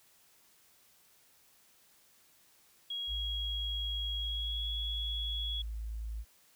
sine tone with pitch glide, 3300 to 3354 Hz, G#7 to G#7, -12 to +16 cents, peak -35 dBFS, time 2.9-5.62 s, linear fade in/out 5 ms, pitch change +28 cents, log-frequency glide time 4.2-4.69 s
sine tone, 54.8 Hz, A1, 6 cents flat, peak -36 dBFS, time 3.07-6.25 s, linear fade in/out 50 ms
effects white hiss -65 dBFS RMS until 6.55 s

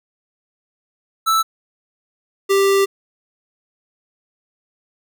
square tone pair in turn, 1318.5 / 393.2 Hz, E6 / G4, 0 / +5 cents, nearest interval octave + major sixth, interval 2095 cents, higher first, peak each -14 / -13 dBFS, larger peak second, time 1.26-1.43 / 2.49-2.86 s, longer second, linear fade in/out 20 ms, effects none

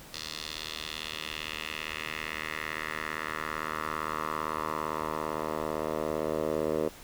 10% pulse tone with band-pass filter sweep, 77.7 Hz, D#2, 2 cents flat, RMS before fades -34 dBFS, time 0.13-6.89 s, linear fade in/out 10 ms, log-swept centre 4500 to 510 Hz, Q 2.2, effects pink hiss -49 dBFS RMS until 7.03 s

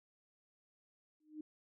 sine tone with exponential growth, 306.4 Hz, D#4, 27 cents flat, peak -40 dBFS, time 1.2-1.41 s, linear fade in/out 5 ms, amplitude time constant 45 ms, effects none

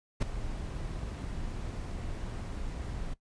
brown noise with ADSR envelope, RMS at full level -23 dBFS, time 0.2-3.14 s, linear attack 23 ms, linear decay 8 ms, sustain -14 dB, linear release 9 ms, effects noise-tail reverb RT60 0.1 s tail -17 dB re dry + resampled to 22050 Hz

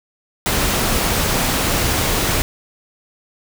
pink noise, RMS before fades -18 dBFS, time 0.46-2.42 s, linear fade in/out 0 ms, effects none

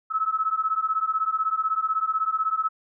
sine beating tone pair, 1290 / 1306 Hz, E6 / E6, -38 / -17 cents, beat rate 16 Hz, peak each -25 dBFS, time 0.1-2.69 s, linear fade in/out 20 ms, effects none

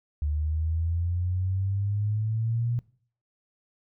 sine exponential sweep, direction up, 73.42 to 120.8 Hz, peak -24 dBFS, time 0.22-2.79 s, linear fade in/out 0 ms, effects noise-tail reverb RT60 0.5 s tail -21 dB re dry

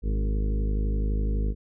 harmonic tone with a mistuned harmonic, 51.91 Hz, G#1, in tune, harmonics 1 / 2 / 3 / 4 / 5 / 6 / 7 / 8 / 9, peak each -23 / -35 / -38 / -36 / -41 / -43 / -46 / -42 / -43 dBFS, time 0.02-1.55 s, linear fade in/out 50 ms, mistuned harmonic 5, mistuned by +18 cents, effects none

